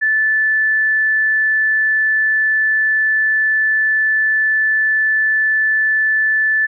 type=tone; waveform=sine; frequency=1749 Hz; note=A6; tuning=11 cents flat; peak=-12 dBFS; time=0.01-6.67 s; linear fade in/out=20 ms; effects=none